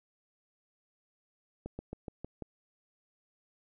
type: slowing click train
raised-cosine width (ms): 2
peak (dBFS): -26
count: 6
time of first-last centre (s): 1.66-2.423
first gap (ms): 130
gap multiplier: 1.08
effects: none